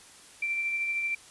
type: tone with tremolo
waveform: sine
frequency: 2349 Hz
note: D7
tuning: in tune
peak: -26 dBFS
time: 0.42-1.15 s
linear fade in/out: 5 ms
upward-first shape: sine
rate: 13 Hz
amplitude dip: 30%
effects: white hiss -52 dBFS RMS until 1.3 s + resampled to 24000 Hz